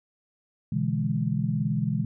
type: chord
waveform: sine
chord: E dominant seventh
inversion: second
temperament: equal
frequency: 123.47 / 146.83 / 164.81 / 207.7 Hz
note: B2 / D3 / E3 / G#3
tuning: 0 / 0 / 0 / 0 cents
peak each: -29 dBFS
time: 0.72-2.05 s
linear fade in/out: 5 ms
effects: none

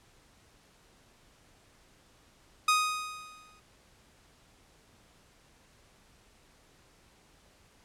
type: tone with exponential decay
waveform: sawtooth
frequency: 1247 Hz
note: D#6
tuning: 3 cents sharp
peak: -17 dBFS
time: 2.68-3.6 s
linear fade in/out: 5 ms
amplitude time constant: 200 ms
effects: pink hiss -62 dBFS RMS until 7.84 s + low-pass 10000 Hz 12 dB/octave

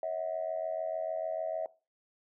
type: tone with amplitude modulation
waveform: sine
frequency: 645 Hz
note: E5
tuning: 38 cents flat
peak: -27 dBFS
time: 0.03-1.66 s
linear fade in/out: 2 ms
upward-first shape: sine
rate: 86.7 Hz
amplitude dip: 90%
effects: noise-tail reverb RT60 0.3 s tail -19 dB re dry + tanh soft clip ceiling -24 dBFS

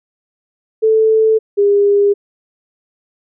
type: tone pair in turn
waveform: sine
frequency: 440 / 405 Hz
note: A4 / G#4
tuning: 0 / -43 cents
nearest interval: minor second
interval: 143 cents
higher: first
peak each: -8 dBFS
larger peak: neither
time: 0.82-1.39 / 1.57-2.14 s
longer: neither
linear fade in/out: 20 ms
effects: none

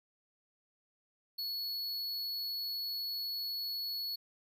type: tone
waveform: square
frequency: 4388 Hz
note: C#8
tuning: 18 cents flat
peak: -36 dBFS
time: 1.38-4.16 s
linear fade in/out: 10 ms
effects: none

